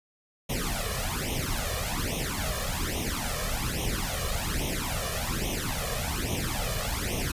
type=noise with flanger; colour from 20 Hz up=pink; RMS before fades=-30 dBFS; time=0.49-7.32 s; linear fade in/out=10 ms; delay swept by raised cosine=0.32 to 1.72 ms; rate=1.2 Hz; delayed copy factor=+0.85; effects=resampled to 32000 Hz